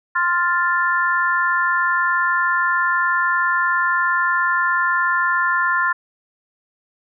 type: chord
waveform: sine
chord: F major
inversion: second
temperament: equal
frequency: 1046.5 / 1396.9 / 1760 Hz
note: C6 / F6 / A6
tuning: 0 / 0 / 0 cents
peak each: -20 / -20 / -20 dBFS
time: 0.15-5.93 s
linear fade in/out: 10 ms
effects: none